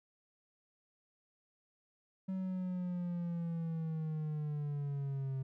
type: linear sweep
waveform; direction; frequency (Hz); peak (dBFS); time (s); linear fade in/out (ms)
triangle; down; 190 to 132.1; -33; 2.28-5.43; 10
effects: none